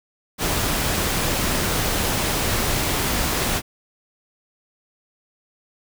pink noise, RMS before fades -22 dBFS, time 0.38-3.62 s, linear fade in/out 50 ms, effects none

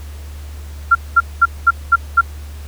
sine tone bursts, 1380 Hz, F6, 21 cents flat, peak -5 dBFS, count 6, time 0.91-2.212 s, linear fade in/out 10 ms, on 42 ms, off 210 ms, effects added 73 Hz sine -28 dBFS peak until 2.67 s + pink hiss -42 dBFS RMS until 2.67 s

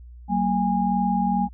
sine tone cluster, 189.2 / 231.4 / 820 Hz, F#3 / A#3 / G#5, +39 / -13 / -22 cents, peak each -23 / -25 / -23 dBFS, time 0.28-1.49 s, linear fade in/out 50 ms, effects added 60 Hz sine -40 dBFS peak until 1.53 s

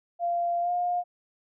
sine tone with pitch glide, 692 to 709.4 Hz, F5 to F5, -16 to +27 cents, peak -24 dBFS, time 0.19-1.04 s, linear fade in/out 50 ms, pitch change +43 cents, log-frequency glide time 0.61-0.71 s, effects none

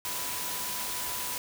sine tone in noise, 990 Hz, B5, 4 cents sharp, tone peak -42 dBFS, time 0.05-1.38 s, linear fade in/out 0 ms, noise white, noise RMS -34 dBFS, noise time 0.05-1.38 s, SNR -11 dB, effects none

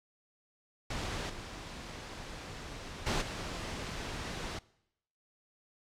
pink noise with level steps, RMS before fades -37 / -44 / -31 / -39 dBFS, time 0.9-4.59 s, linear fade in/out 5 ms, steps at 1.29 / 3.06 / 3.21 s, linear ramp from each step 10 ms, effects noise-tail reverb RT60 0.8 s tail -22 dB re dry + low-pass 6000 Hz 12 dB/octave

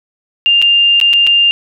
sine tone with dropouts, 2800 Hz, F7, 4 cents sharp, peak -6 dBFS, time 0.46-1.51 s, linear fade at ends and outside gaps 0 ms, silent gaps 0.617-0.624 / 1.001-1.013 / 1.132-1.136 / 1.267-1.272 s, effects none

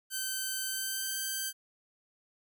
5% pulse tone with pitch glide, 1540 to 1560.6 Hz, G6 to G6, -31 to -8 cents, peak -22 dBFS, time 0.1-1.53 s, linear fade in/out 50 ms, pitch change +23 cents, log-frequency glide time 0.67-1.2 s, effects none

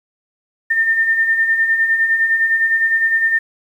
sine beating tone pair, 1800 / 1809.8 Hz, A6 / A6, +39 / +48 cents, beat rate 9.8 Hz, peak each -22 / -13 dBFS, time 0.7-3.39 s, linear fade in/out 10 ms, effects 8-bit

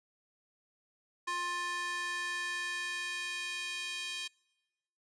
square tone with high-pass filter sweep, 352.4 Hz, F4, 16 cents sharp, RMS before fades -37 dBFS, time 1.27-4.28 s, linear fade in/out 10 ms, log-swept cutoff 1200 to 2900 Hz, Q 2.1, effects noise-tail reverb RT60 1.0 s tail -25 dB re dry + resampled to 22050 Hz

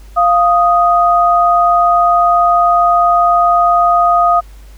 sine tone pair together, 697 / 1244.5 Hz, F5 / D#6, -4 / 0 cents, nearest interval minor seventh, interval 1004 cents, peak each -10 dBFS, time 0.16-4.41 s, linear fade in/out 20 ms, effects added 50 Hz sine -33 dBFS peak until 4.77 s + pink hiss -47 dBFS RMS until 4.77 s

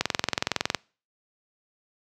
click train, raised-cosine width 0.2 ms, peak -5 dBFS, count 17, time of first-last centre 0.01-0.747 s, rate 21.7 Hz, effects noise-tail reverb RT60 0.4 s tail -26 dB re dry + high-pass 80 Hz 12 dB/octave

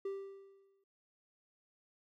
triangle tone with exponential decay, 392 Hz, G4, in tune, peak -33 dBFS, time 0.05-0.84 s, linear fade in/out 5 ms, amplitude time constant 170 ms, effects none

